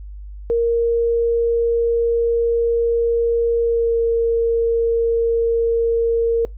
sine tone with pitch glide, 466.2 to 461.9 Hz, A#4 to A#4, 0 to -16 cents, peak -14 dBFS, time 0.5-6.45 s, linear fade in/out 0 ms, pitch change -16 cents, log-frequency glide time 3.61-3.97 s, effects noise-tail reverb RT60 0.2 s tail -23 dB re dry + added 50 Hz sine -31 dBFS peak until 6.57 s

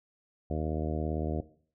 harmonic tone, 77.78 Hz, D#2, in tune, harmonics 1 / 2 / 3 / 4 / 5 / 6 / 7 / 8 / 9, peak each -33 / -36 / -38 / -39 / -40 / -41 / -41 / -42 / -43 dBFS, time 0.5-1.41 s, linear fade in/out 5 ms, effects noise-tail reverb RT60 0.5 s tail -17 dB re dry

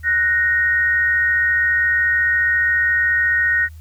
sine tone pair together, 1480 / 1864.7 Hz, F#6 / A#6, 0 / 0 cents, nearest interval major third, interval 400 cents, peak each -20 / -15 dBFS, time 0.03-3.69 s, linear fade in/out 50 ms, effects added 79 Hz sine -35 dBFS peak until 3.8 s + white hiss -56 dBFS RMS until 3.8 s

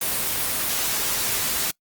white noise, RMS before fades -24 dBFS, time 0.01-1.71 s, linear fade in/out 5 ms, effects noise-tail reverb RT60 0.1 s tail -24 dB re dry + Opus 24 kbps

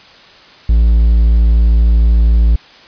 triangle tone, 56.5 Hz, A1, 47 cents sharp, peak -4 dBFS, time 0.69-2.56 s, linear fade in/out 5 ms, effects white hiss -40 dBFS RMS until 2.87 s + resampled to 11025 Hz

